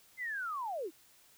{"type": "linear sweep", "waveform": "sine", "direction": "down", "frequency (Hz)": [2094, 285.9], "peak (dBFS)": -35, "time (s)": [0.17, 0.91], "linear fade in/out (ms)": 50, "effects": ["white hiss -63 dBFS RMS until 1.37 s"]}